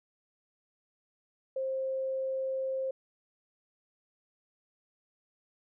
sine tone, 529 Hz, C5, 19 cents sharp, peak -30 dBFS, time 1.56-2.91 s, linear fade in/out 5 ms, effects none

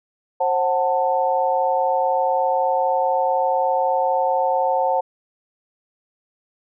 sine chord, F# diminished, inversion second, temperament just, 532.8 / 740 / 888 Hz, C5 / F#5 / A5, +31 / 0 / +16 cents, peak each -21 dBFS, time 0.4-5.01 s, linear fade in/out 10 ms, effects none

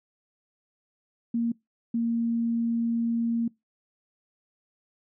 sine tone pair in turn, 233.1 / 232 Hz, A#3 / A#3, 0 / -8 cents, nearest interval unison, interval 8 cents, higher first, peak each -23 dBFS, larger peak neither, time 1.34-1.52 / 1.94-3.48 s, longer second, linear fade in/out 5 ms, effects noise-tail reverb RT60 0.2 s tail -24 dB re dry

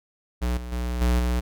square tone with level steps, 60.7 Hz, B1, 29 cents flat, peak -23 / -33 / -26 / -19 / -22 dBFS, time 0.41-1.41 s, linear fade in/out 20 ms, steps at 0.57 / 0.72 / 1.01 / 1.19 s, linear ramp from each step 5 ms, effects none

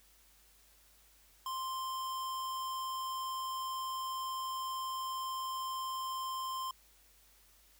square tone, 1047 Hz, C6, 1 cent sharp, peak -37 dBFS, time 1.46-6.71 s, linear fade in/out 2 ms, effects added 50 Hz sine -68 dBFS peak until 7.79 s + white hiss -65 dBFS RMS until 7.79 s

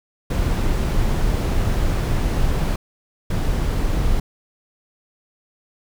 brown noise bursts at uneven times, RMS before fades -19 dBFS, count 2, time 0.3-2.76 / 3.3-4.2 s, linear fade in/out 5 ms, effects none

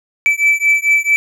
triangle beating tone pair, 2312 / 2316.5 Hz, D7 / D7, -28 / -24 cents, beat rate 4.5 Hz, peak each -12 dBFS, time 0.26-1.16 s, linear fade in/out 0 ms, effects none

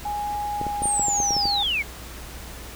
sine tone with pitch glide, 828 to 812.8 Hz, G#5 to G#5, -5 to -38 cents, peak -25 dBFS, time 0.05-1.63 s, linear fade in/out 5 ms, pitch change -33 cents, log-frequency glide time 0.52-1.32 s
clicks, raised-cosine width 2 ms, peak -17 dBFS, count 10, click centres 0.614 / 0.667 / 0.82 / 0.856 / 0.996 / 1.084 / 1.202 / 1.307 / 1.366 / 1.455 s
sine linear sweep, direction down, 9070 to 2103 Hz, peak -21 dBFS, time 0.82-1.83 s, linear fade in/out 20 ms
effects added 60 Hz sine -40 dBFS peak until 2.75 s + pink hiss -40 dBFS RMS until 2.75 s

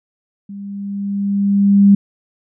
sine tone with level ramp, 200 Hz, G3, 35 cents sharp, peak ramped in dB -28 to -4 dBFS, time 0.49-1.95 s, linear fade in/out 5 ms, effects none

